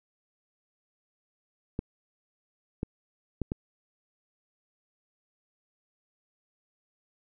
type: clicks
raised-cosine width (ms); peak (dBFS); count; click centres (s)
3; -17; 4; 1.791 / 2.831 / 3.417 / 3.519
effects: none